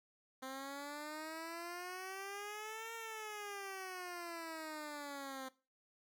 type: exponential two-way sweep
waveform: 10% pulse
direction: up then down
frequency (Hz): 260.4 to 459.9 to 260.4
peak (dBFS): -36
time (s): 0.42-5.49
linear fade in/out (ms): 10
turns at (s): 2.94
effects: noise-tail reverb RT60 0.3 s tail -18 dB re dry